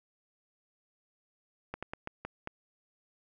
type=slowing click train; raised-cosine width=0.5 ms; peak=-22 dBFS; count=6; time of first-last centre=1.74-2.474 s; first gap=86 ms; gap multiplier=1.27; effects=none